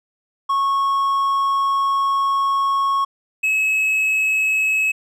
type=tone pair in turn; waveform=triangle; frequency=1100 / 2575 Hz; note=C#6 / E7; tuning=-14 / -41 cents; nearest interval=octave + minor third; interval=1473 cents; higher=second; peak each=-14 / -14 dBFS; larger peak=neither; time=0.49-3.05 / 3.43-4.92 s; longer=first; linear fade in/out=10 ms; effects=none